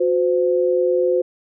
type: tone pair together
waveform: sine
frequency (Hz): 364 / 513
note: F#4 / C5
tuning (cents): -28 / -34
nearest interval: tritone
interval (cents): 594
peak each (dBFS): -18 / -17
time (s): 0-1.22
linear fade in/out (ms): 10
effects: none